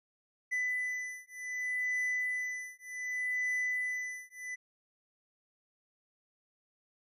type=beating tone pair; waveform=triangle; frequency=1997 / 1997.66 Hz; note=B6 / B6; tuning=+19 / +19 cents; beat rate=0.66 Hz; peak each=-34 / -34 dBFS; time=0.51-4.56 s; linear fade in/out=20 ms; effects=resampled to 32000 Hz